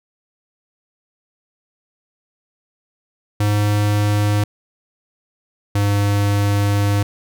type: tone pair in turn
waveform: square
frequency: 103.83 / 101.63 Hz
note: G#2 / G#2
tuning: 0 / -37 cents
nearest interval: unison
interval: 37 cents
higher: first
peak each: -15 dBFS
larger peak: neither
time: 3.4-4.44 / 5.75-7.03 s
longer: second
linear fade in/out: 5 ms
effects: none